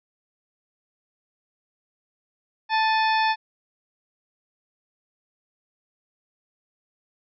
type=harmonic tone with a mistuned harmonic; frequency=880 Hz; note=A5; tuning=in tune; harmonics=1 / 2 / 3 / 4 / 5 / 6; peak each=-20 / -26 / -30 / -32 / -34 / -36 dBFS; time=2.69-3.36 s; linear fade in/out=50 ms; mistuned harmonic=3; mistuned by=-89 cents; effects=none